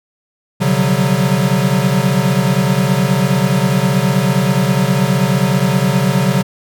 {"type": "tone cluster", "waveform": "square", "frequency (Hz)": [130.4, 145.5, 181.7, 191.2], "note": ["C3", "D3", "F#3", "G3"], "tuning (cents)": [-5, -16, -31, -43], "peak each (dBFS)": -18, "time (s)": [0.6, 6.43], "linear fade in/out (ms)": 20, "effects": []}